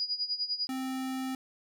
sine tone with tremolo, 4900 Hz, D#8, 27 cents flat, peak -27 dBFS, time 0-0.67 s, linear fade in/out 0 ms, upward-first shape sine, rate 10 Hz, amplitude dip 80%
square tone, 261.6 Hz, C4, in tune, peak -33 dBFS, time 0.69-1.35 s, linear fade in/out 2 ms
effects none

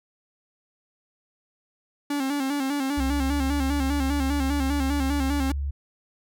45% pulse tone with vibrato, 277.2 Hz, C#4, in tune, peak -24 dBFS, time 2.1-5.52 s, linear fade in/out 5 ms, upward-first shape square, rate 5 Hz, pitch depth 66 cents each way
sine tone with pitch glide, 65.8 to 70.12 Hz, C2 to C#2, +10 to +20 cents, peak -25 dBFS, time 2.97-5.71 s, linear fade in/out 10 ms, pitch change +110 cents, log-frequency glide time 3.07-3.34 s
effects none

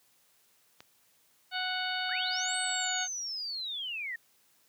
click, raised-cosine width 0.2 ms, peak -30 dBFS, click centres 0.805 s
harmonic tone, 739 Hz, F#5, 2 cents flat, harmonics 1 / 2 / 3 / 4 / 5 / 6, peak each -37 / -35 / -41 / -38 / -39 / -40 dBFS, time 1.51-3.08 s, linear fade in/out 50 ms
sine linear two-way sweep, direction up then down, 1274 to 8372 to 1807 Hz, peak -34 dBFS, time 2.09-4.16 s, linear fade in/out 5 ms, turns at 2.57 s
effects white hiss -67 dBFS RMS until 4.68 s + high-pass 80 Hz 12 dB/octave

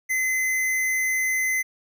square tone, 2045 Hz, C7, 40 cents flat, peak -22 dBFS, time 0.09-1.63 s, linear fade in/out 20 ms, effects none

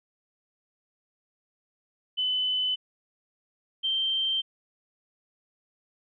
sine tone pair in turn, 3017 / 3137 Hz, F#7 / G7, +33 / +1 cents, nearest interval minor second, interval 68 cents, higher second, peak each -24 dBFS, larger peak neither, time 2.17-2.76 / 3.83-4.42 s, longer neither, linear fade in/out 20 ms, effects none

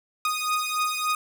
sawtooth beating tone pair, 1240 / 1243.5 Hz, D#6 / D#6, -6 / -1 cents, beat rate 3.5 Hz, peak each -23 / -24 dBFS, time 0.25-1.15 s, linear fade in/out 2 ms, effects none

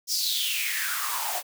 white noise with high-pass filter sweep, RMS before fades -28 dBFS, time 0.07-1.43 s, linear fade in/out 50 ms, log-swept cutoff 5600 to 640 Hz, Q 6.3, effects none

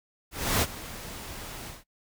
pink noise with ADSR envelope, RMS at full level -23 dBFS, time 0.31-1.84 s, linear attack 310 ms, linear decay 40 ms, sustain -17 dB, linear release 170 ms, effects noise-tail reverb RT60 0.1 s tail -21 dB re dry

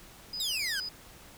sine tone, 4978 Hz, D#8, in tune, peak -34 dBFS, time 0.33-0.89 s, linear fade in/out 5 ms
sawtooth exponential sweep, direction down, 3919 to 1480 Hz, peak -28 dBFS, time 0.4-0.8 s, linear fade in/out 2 ms
effects pink hiss -52 dBFS RMS until 1.37 s

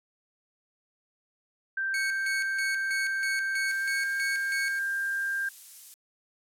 sine tone with pitch glide, 1568 to 1592.6 Hz, G6 to G6, 0 to +27 cents, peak -27 dBFS, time 1.77-5.49 s, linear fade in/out 5 ms, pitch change +27 cents, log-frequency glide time 3.7-3.99 s
sawtooth tone with tremolo, 2217 Hz, C#7, in tune, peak -27 dBFS, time 1.94-4.79 s, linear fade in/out 2 ms, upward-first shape square, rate 3.1 Hz, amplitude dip 70%
violet noise, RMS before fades -42 dBFS, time 3.68-5.94 s, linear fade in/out 0 ms
effects low-pass 11000 Hz 12 dB/octave

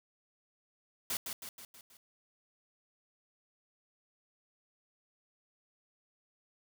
white noise with echo, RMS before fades -35 dBFS, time 1.1-1.17 s, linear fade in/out 2 ms, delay 160 ms, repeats 5, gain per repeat -5 dB, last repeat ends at 1.97 s, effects none

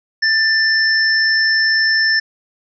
sine tone pair together, 1774 / 5316 Hz, A6 / E8, +14 / +14 cents, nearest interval octave + perfect fifth, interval 1900 cents, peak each -13 / -17 dBFS, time 0.22-2.2 s, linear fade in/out 10 ms, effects none

